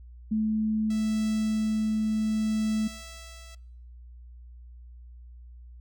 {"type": "tone", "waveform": "sine", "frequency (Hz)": 216.9, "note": "A3", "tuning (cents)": -25, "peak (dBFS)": -23, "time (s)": [0.31, 2.88], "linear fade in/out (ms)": 10}
{"type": "tone with tremolo", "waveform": "5% pulse", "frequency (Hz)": 659.3, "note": "E5", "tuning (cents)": 0, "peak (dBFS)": -29, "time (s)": [0.9, 3.55], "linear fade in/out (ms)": 5, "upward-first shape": "triangle", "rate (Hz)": 0.68, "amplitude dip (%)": 65}
{"effects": ["noise-tail reverb RT60 0.8 s tail -25 dB re dry", "added 60 Hz sine -44 dBFS peak until 5.8 s"]}